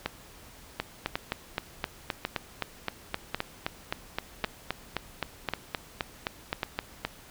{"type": "two click trains", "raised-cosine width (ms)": 0.3, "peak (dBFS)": [-12, -12], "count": [25, 7], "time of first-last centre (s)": [[0.8, 7.05], [0.06, 6.632]], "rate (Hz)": [3.84, 0.913], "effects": ["pink hiss -51 dBFS RMS until 7.3 s"]}